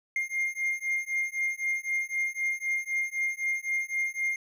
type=beating tone pair; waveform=triangle; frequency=2116 / 2119.9 Hz; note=C7 / C7; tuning=+19 / +22 cents; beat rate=3.9 Hz; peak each=-29 dBFS; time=0.16-4.36 s; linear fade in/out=2 ms; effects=none